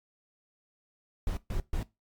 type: noise bursts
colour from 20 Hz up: brown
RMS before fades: -30 dBFS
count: 3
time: 1.27-1.83 s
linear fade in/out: 2 ms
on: 100 ms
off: 130 ms
effects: noise-tail reverb RT60 0.2 s tail -18 dB re dry + MP3 96 kbps